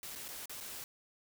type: noise with dropouts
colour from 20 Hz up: white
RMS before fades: -45 dBFS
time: 0.03-0.84 s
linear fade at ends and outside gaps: 1 ms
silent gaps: 0.153-0.158 / 0.282-0.287 / 0.457-0.495 / 0.603-0.608 s
effects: none